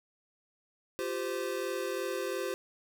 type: chord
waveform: square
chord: F suspended second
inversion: none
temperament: equal with one note detuned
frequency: 349.2 / 392 / 515.2 Hz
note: F4 / G4 / C5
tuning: 0 / 0 / -27 cents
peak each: -39 / -37 / -37 dBFS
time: 0.99-2.54 s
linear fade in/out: 0 ms
effects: none

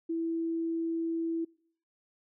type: tone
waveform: sine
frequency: 330 Hz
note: E4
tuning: 2 cents sharp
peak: -29 dBFS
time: 0.09-1.45 s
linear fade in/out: 10 ms
effects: noise-tail reverb RT60 0.6 s tail -25 dB re dry

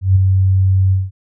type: tone with ADSR envelope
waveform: sine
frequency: 95 Hz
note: F#2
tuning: 46 cents sharp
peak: -5 dBFS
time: 0.01-1.11 s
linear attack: 150 ms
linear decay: 8 ms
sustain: -4 dB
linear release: 190 ms
effects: none

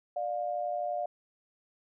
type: tone pair together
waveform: sine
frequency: 595.1 / 707 Hz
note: D5 / F5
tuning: +23 / +21 cents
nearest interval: minor third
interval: 298 cents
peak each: -34 / -32 dBFS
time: 0.16-1.06 s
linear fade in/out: 5 ms
effects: none

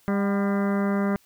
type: harmonic tone with a mistuned harmonic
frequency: 200 Hz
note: G3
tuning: 35 cents sharp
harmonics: 1 / 2 / 3 / 4 / 5 / 6 / 7 / 8 / 9 / 10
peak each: -22 / -30 / -32 / -38 / -38 / -36 / -39 / -40 / -45 / -42 dBFS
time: 0.08-1.16 s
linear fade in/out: 0 ms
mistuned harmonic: 4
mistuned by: -60 cents
effects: white hiss -60 dBFS RMS until 1.25 s

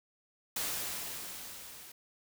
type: noise with level ramp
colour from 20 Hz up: white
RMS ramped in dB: -34 to -51 dBFS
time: 0.56-1.92 s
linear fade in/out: 5 ms
effects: none

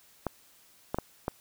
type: clicks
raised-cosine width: 1 ms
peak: -15 dBFS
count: 4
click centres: 0.267 / 0.945 / 0.986 / 1.281 s
effects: white hiss -60 dBFS RMS until 1.4 s

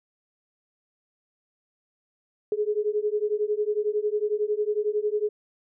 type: beating tone pair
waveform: sine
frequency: 415.3 / 426.3 Hz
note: G#4 / G#4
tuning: 0 / +45 cents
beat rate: 11 Hz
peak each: -26 dBFS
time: 2.52-5.29 s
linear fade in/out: 2 ms
effects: none

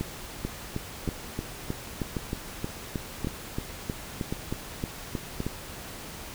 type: two click trains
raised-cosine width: 3 ms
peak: -16 / -16 dBFS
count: 6 / 17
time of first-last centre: 0.01-5.404 / 0.45-5.466 s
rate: 0.927 / 3.19 Hz
effects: pink hiss -41 dBFS RMS until 6.34 s

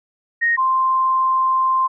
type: tone pair in turn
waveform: sine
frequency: 1864.7 / 1046.5 Hz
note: A#6 / C6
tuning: 0 / 0 cents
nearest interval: minor seventh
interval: 1000 cents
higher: first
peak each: -14 dBFS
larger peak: neither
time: 0.41-0.57 / 0.57-1.88 s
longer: second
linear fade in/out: 20 ms
effects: none

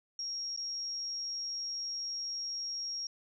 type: tone with dropouts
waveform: sine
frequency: 5588 Hz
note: F8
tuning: in tune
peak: -35 dBFS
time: 0.19-3.07 s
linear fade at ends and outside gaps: 2 ms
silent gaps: 0.564-0.574 s
effects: none

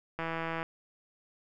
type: click train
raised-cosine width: 0.5 ms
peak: -20 dBFS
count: 73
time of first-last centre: 0.19-0.629 s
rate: 164 Hz
effects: none

